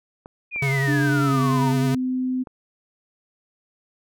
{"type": "clicks", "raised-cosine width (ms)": 1, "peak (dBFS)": -26, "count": 3, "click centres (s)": [0.259, 0.561, 2.472]}
{"type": "exponential sweep", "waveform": "sine", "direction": "down", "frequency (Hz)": [2489, 880], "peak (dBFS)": -24, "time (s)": [0.51, 1.74], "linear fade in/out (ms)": 50}
{"type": "tone with vibrato", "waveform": "square", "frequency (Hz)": 136.9, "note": "C#3", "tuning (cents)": -21, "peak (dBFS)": -21, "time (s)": [0.62, 1.95], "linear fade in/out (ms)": 5, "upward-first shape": "triangle", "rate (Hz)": 10, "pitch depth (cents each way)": 40}
{"type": "tone with pitch glide", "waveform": "sine", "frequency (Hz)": [293.7, 255.7], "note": ["D4", "C4"], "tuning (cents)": [0, -40], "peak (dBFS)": -21, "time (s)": [0.87, 2.44], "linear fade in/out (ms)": 20, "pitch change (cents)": -240, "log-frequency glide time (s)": [1.2, 1.41]}
{"effects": []}